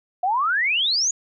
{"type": "exponential sweep", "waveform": "sine", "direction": "up", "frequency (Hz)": [697, 6900], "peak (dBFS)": -18, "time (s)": [0.23, 1.11], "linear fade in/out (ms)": 5, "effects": []}